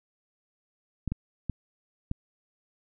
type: clicks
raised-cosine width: 5 ms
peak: -17 dBFS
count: 4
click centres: 1.077 / 1.12 / 1.497 / 2.114 s
effects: none